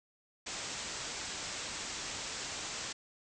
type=low-pass noise; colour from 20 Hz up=white; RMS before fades=-41 dBFS; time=0.46-2.93 s; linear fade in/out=10 ms; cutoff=8000 Hz; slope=96 dB/octave; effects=none